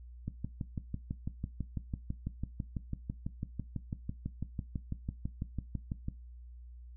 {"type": "click train", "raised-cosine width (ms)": 5, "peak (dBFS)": -23, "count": 36, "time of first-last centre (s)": [0.28, 6.084], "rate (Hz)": 6.03, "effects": ["noise-tail reverb RT60 0.2 s tail -17 dB re dry", "added 60 Hz sine -47 dBFS peak until 6.96 s"]}